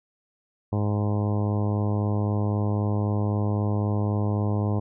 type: harmonic tone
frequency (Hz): 103.83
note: G#2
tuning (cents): 0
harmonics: 1 / 2 / 3 / 4 / 5 / 6 / 7 / 8 / 9 / 10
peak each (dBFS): -23 / -29 / -33 / -35 / -37 / -39 / -40 / -41 / -42 / -43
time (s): 0.72-4.8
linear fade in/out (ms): 10
effects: none